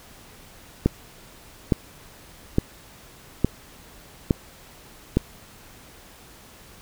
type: click train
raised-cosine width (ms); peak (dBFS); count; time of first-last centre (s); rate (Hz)
3; -4; 6; 0.86-5.17; 1.16
effects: pink hiss -48 dBFS RMS until 6.81 s